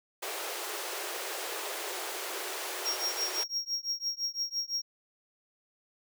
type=high-pass noise; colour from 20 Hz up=pink; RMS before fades=-37 dBFS; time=0.22-3.44 s; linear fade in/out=10 ms; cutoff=340 Hz; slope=96 dB/octave
type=tone with tremolo; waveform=triangle; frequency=5588 Hz; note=F8; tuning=in tune; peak=-26 dBFS; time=2.85-4.82 s; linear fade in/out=10 ms; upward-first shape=triangle; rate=5.9 Hz; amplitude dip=100%
effects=none